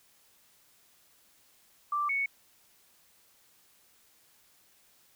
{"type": "tone pair in turn", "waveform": "sine", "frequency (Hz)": [1174.7, 2218], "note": ["D6", "C#7"], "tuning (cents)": [0, 0], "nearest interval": "major seventh", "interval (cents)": 1100, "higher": "second", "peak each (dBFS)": -27, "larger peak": "neither", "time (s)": [[1.92, 2.09], [2.09, 2.26]], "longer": "neither", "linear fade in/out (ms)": 5, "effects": ["white hiss -64 dBFS RMS until 5.15 s"]}